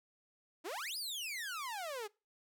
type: exponential two-way sweep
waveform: sawtooth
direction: up then down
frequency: 293.7 to 5100 to 398.1 Hz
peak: -36 dBFS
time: 0.64-2.08 s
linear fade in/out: 20 ms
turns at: 0.97 s
effects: noise-tail reverb RT60 0.3 s tail -25 dB re dry